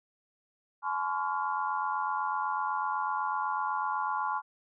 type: tone cluster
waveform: sine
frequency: 852 / 1028 / 1116 / 1400 Hz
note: G#5 / C6 / C#6 / F6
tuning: +44 / -31 / +11 / +4 cents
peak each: -33 / -33 / -35 / -37 dBFS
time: 0.82-4.42 s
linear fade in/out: 50 ms
effects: none